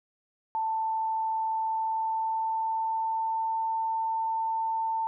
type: tone with pitch glide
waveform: sine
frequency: 887 to 895.2 Hz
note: A5 to A5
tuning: +14 to +30 cents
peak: -26 dBFS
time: 0.55-5.07 s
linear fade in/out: 0 ms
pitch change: +16 cents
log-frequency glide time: 1.55-3.65 s
effects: none